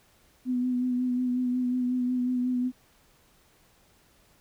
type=tone with vibrato; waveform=sine; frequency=249.9 Hz; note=B3; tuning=21 cents sharp; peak=-24 dBFS; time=0.45-2.72 s; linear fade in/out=50 ms; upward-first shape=sine; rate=5.5 Hz; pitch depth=25 cents each way; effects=pink hiss -62 dBFS RMS until 4.4 s